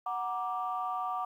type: chord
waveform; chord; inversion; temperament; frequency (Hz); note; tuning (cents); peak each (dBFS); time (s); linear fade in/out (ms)
sine; Gb augmented; none; equal with one note detuned; 740 / 941.5 / 1174.7; Gb5 / Bb5 / D6; 0 / +17 / 0; -34 / -39 / -34; 0.06-1.25; 5
effects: tanh soft clip ceiling -23 dBFS + 11-bit